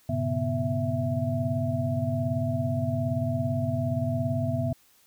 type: tone cluster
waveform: sine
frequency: 101 / 122.1 / 139.6 / 246.3 / 661 Hz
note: G#2 / B2 / C#3 / B3 / E5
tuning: -48 / -19 / +13 / -5 / +5 cents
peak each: -31 dBFS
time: 0.09-4.73 s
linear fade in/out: 5 ms
effects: white hiss -61 dBFS RMS until 5.06 s